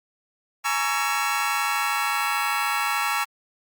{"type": "chord", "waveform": "25% pulse", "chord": "A# half-diminished seventh", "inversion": "third", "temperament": "just", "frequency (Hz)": [839.1, 932.3, 1118.8, 1342.6], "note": ["G#5", "A#5", "C#6", "E6"], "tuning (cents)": [18, 0, 16, 31], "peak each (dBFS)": [-25, -26, -24, -23], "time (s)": [0.64, 3.25], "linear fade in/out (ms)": 20, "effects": ["Opus 48 kbps"]}